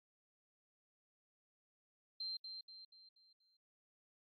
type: tone with echo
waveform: sine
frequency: 4143 Hz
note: C8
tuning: 18 cents flat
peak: -39 dBFS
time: 2.2-2.37 s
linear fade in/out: 5 ms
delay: 240 ms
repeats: 5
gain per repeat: -7 dB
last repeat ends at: 3.57 s
effects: tanh soft clip ceiling -38 dBFS + AAC 32 kbps